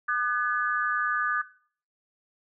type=tone cluster; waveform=sine; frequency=1212 / 1501 / 1704 Hz; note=D#6 / F#6 / G#6; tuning=-46 / +24 / +44 cents; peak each=-28 dBFS; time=0.08-1.42 s; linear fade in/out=10 ms; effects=noise-tail reverb RT60 0.5 s tail -19 dB re dry